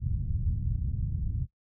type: low-pass noise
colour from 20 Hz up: white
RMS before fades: -30 dBFS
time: 0-1.47 s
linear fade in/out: 50 ms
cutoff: 120 Hz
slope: 24 dB/octave
effects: noise-tail reverb RT60 0.1 s tail -17 dB re dry